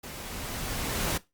pink noise with level ramp, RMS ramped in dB -41 to -28 dBFS, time 0.03-1.18 s, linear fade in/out 10 ms, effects noise-tail reverb RT60 0.2 s tail -18 dB re dry + Opus 48 kbps

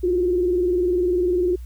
sine tone with vibrato, 357.1 Hz, F4, 39 cents sharp, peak -17 dBFS, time 0.03-1.56 s, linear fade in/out 10 ms, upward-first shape square, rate 20 Hz, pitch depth 60 cents each way, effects added 60 Hz sine -32 dBFS peak until 1.65 s + white hiss -58 dBFS RMS until 1.65 s

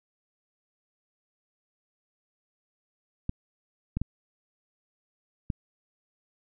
clicks, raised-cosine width 5 ms, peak -16 dBFS, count 4, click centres 3.294 / 3.97 / 4.016 / 5.502 s, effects none

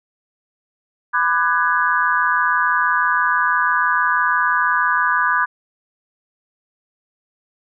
sine chord, G# half-diminished seventh, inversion first, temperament just, 996.7 / 1196.1 / 1495.1 / 1661.2 Hz, B5 / D6 / F#6 / G#6, +16 / +31 / +18 / 0 cents, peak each -20 dBFS, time 1.13-5.46 s, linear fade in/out 20 ms, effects none

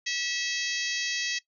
harmonic tone, 649 Hz, E5, 27 cents flat, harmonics 3 / 4 / 5 / 6 / 7 / 8 / 9 / 10, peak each -34 / -35 / -36 / -37 / -37 / -38 / -39 / -39 dBFS, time 0.06-1.39 s, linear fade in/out 10 ms, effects noise-tail reverb RT60 0.1 s tail -18 dB re dry

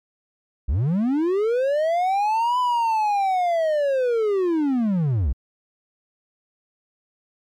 triangle linear two-way sweep, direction up then down, 52.8 to 1006 to 52.8 Hz, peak -16 dBFS, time 0.68-5.33 s, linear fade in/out 10 ms, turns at 2.59 s, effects MP3 96 kbps

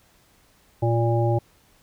harmonic tone, 116.54 Hz, A#2, in tune, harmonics 1 / 3 / 5 / 7, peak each -20 / -25 / -27 / -28 dBFS, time 0.82-1.39 s, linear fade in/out 10 ms, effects pink hiss -59 dBFS RMS until 1.82 s

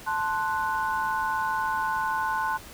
sine chord, F# diminished, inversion first, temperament equal, 880 / 1046.5 / 1480 Hz, A5 / C6 / F#6, 0 / 0 / 0 cents, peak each -28 / -29 / -30 dBFS, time 0.06-2.58 s, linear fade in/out 20 ms, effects pink hiss -45 dBFS RMS until 2.73 s

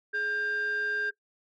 sine tone pair together, 420.8 / 1593 Hz, G#4 / G6, +23 / +27 cents, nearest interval octave + major seventh, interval 2304 cents, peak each -35 / -26 dBFS, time 0.13-1.11 s, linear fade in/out 20 ms, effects noise-tail reverb RT60 0.1 s tail -18 dB re dry + tanh soft clip ceiling -25 dBFS

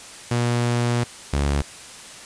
sawtooth tone pair in turn, 120 / 71 Hz, B2 / C#2, -49 / +42 cents, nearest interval major sixth, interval 909 cents, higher first, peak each -15 dBFS, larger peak neither, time 0.31-1.04 / 1.33-1.62 s, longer first, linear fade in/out 5 ms, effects white hiss -40 dBFS RMS until 2.25 s + resampled to 22050 Hz

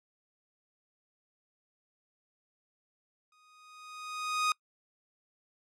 sawtooth tone with exponential growth, 1244.5 Hz, D#6, in tune, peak -21 dBFS, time 3.32-4.52 s, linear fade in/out 2 ms, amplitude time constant 260 ms, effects noise-tail reverb RT60 0.1 s tail -26 dB re dry + low-pass 8000 Hz 12 dB/octave

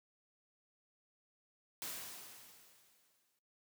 white noise with exponential decay, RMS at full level -42 dBFS, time 1.82-3.39 s, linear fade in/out 1 ms, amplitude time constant 340 ms, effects noise-tail reverb RT60 0.2 s tail -17 dB re dry + high-pass 100 Hz 12 dB/octave

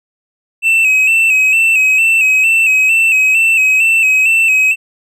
triangle tone with vibrato, 2606 Hz, E7, 20 cents flat, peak -6 dBFS, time 0.62-4.76 s, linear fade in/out 50 ms, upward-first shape square, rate 2.2 Hz, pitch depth 44 cents each way, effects none

